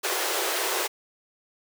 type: high-pass noise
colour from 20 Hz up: pink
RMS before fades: -27 dBFS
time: 0.03-0.88 s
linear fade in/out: 20 ms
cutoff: 340 Hz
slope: 96 dB/octave
effects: none